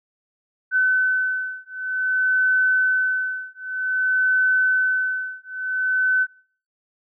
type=beating tone pair; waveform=sine; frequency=1515 / 1515.53 Hz; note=F#6 / F#6; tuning=+40 / +41 cents; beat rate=0.53 Hz; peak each=-21 dBFS; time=0.71-6.27 s; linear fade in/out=50 ms; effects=noise-tail reverb RT60 0.5 s tail -22 dB re dry